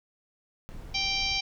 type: noise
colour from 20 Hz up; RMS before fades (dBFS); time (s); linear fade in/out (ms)
brown; -41; 0.69-1.38; 0
type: harmonic tone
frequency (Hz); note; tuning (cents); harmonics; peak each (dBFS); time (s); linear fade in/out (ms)
784; G5; 0; 1 / 3 / 4 / 5 / 6 / 7 / 8; -38 / -31 / -33 / -35 / -33 / -34 / -42; 0.94-1.41; 10
effects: none